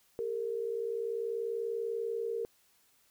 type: tone pair together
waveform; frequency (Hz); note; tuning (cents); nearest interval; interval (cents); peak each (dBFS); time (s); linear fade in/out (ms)
sine; 400 / 460.2; G4 / A#4; +35 / -22; major second; 243; -38 / -33; 0.19-2.45; 0
effects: white hiss -68 dBFS RMS until 3.1 s